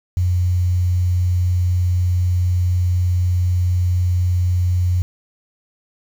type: tone with quantisation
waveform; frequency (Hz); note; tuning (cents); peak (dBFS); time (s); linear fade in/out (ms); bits
sine; 89.6; F2; +45; -14; 0.17-5.02; 0; 7
effects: none